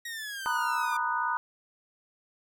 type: exponential sweep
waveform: sawtooth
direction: down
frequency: 1900 to 1183 Hz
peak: -32 dBFS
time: 0.05-0.97 s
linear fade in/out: 5 ms
type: chord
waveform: sine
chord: B major seventh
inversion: third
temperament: just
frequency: 926 / 987.8 / 1234.7 / 1481.6 Hz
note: A#5 / B5 / D#6 / F#6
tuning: -12 / 0 / -14 / +2 cents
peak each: -32 dBFS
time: 0.46-1.37 s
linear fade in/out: 0 ms
effects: none